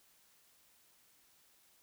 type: silence
effects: white hiss -68 dBFS RMS until 1.82 s